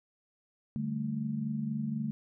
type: chord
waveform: sine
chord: D suspended fourth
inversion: none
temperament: equal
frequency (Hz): 146.83 / 196 / 220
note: D3 / G3 / A3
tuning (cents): 0 / 0 / 0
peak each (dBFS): -36 / -39 / -33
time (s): 0.76-2.11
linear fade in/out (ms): 0
effects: none